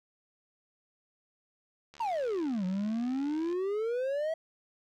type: click train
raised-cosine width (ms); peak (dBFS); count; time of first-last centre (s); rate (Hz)
0.2; -34; 118; 1.94-3.528; 73.7
type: exponential two-way sweep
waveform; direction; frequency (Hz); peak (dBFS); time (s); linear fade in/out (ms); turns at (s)
triangle; down then up; 959 to 180 to 656; -27; 2-4.34; 5; 2.65
effects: none